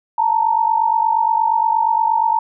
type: tone pair together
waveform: sine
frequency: 880 / 928.5 Hz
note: A5 / A#5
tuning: 0 / -7 cents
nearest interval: minor second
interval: 93 cents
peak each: -16 dBFS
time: 0.18-2.39 s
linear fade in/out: 5 ms
effects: none